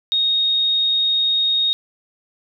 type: tone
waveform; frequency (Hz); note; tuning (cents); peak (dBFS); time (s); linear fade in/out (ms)
sine; 3729; A#7; 0; -15; 0.12-1.73; 0
effects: none